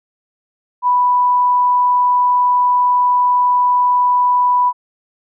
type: tone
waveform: sine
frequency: 987.8 Hz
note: B5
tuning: in tune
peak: -10 dBFS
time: 0.82-4.73 s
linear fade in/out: 50 ms
effects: none